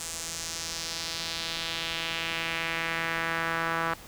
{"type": "tone with band-pass filter sweep", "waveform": "sawtooth", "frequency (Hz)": 165.1, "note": "E3", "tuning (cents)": 3, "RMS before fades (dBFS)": -32, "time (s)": [0, 3.94], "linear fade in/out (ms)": 5, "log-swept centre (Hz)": [7800, 1300], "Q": 1.9, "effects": ["pink hiss -47 dBFS RMS until 4.07 s"]}